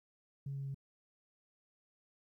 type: tone with pitch steps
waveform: sine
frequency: 138.59 / 137.79 / 137 Hz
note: C#3 / C#3 / C#3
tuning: 0 / -10 / -20 cents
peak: -37 dBFS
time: 0.46-0.745 s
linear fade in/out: 5 ms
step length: 95 ms
effects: tanh soft clip ceiling -34 dBFS + 13-bit